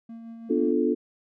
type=tone with tremolo; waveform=triangle; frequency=228.9 Hz; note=A#3; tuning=31 cents flat; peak=-35 dBFS; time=0.09-0.72 s; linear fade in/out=5 ms; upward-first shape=sine; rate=6 Hz; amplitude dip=30%
type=chord; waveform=sine; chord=B half-diminished seventh; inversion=none; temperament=equal with one note detuned; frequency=246.9 / 293.7 / 349.2 / 437.2 Hz; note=B3 / D4 / F4 / A4; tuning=0 / 0 / 0 / -11 cents; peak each=-26 dBFS; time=0.49-0.95 s; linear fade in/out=20 ms
effects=none